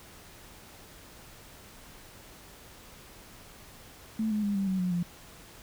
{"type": "tone with pitch steps", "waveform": "sine", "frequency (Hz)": [220, 211.6, 203.6, 195.88, 188.45, 181.29, 174.41], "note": ["A3", "G#3", "G#3", "G3", "F#3", "F#3", "F3"], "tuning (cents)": [0, 33, -34, -1, 32, -35, -2], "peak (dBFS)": -26, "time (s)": [4.19, 5.03], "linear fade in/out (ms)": 5, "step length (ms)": 120, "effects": ["pink hiss -51 dBFS RMS until 5.62 s"]}